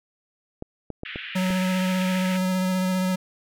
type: clicks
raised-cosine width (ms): 2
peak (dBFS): -19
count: 5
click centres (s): 0.624 / 0.903 / 1.034 / 1.159 / 1.504
type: band-pass noise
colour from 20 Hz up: white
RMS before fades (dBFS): -36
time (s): 1.05-2.37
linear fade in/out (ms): 5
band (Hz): 1500 to 3200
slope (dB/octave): 48
type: tone with vibrato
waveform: square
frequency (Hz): 185.5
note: F#3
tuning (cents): +5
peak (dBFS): -22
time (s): 1.35-3.16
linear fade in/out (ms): 10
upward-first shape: square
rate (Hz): 15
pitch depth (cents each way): 12
effects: none